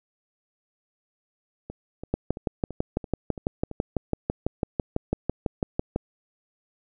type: two click trains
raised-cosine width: 2 ms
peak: -22 / -10 dBFS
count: 7 / 24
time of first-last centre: 1.7-3.713 / 2.14-5.961 s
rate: 2.98 / 6.02 Hz
effects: none